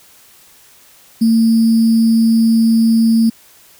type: tone with sample-and-hold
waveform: sine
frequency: 226.5 Hz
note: A#3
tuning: 50 cents flat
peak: -8 dBFS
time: 1.21-3.3 s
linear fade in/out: 10 ms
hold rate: 4900 Hz
effects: white hiss -46 dBFS RMS until 3.79 s